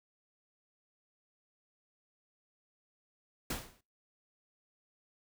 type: noise with exponential decay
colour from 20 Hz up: pink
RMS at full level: -33 dBFS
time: 3.5-3.81 s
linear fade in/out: 5 ms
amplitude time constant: 67 ms
effects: noise-tail reverb RT60 0.3 s tail -23 dB re dry